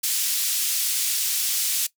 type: band-pass noise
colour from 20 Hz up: white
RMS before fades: -24 dBFS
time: 0.03-1.87 s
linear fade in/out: 10 ms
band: 3300 to 15000 Hz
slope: 12 dB/octave
effects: noise-tail reverb RT60 0.1 s tail -18 dB re dry